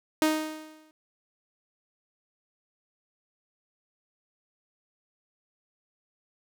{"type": "tone with exponential decay", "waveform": "sawtooth", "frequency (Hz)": 311.1, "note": "D#4", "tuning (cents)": 0, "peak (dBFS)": -15, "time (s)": [0.22, 0.91], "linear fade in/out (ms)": 1, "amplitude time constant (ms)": 150, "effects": []}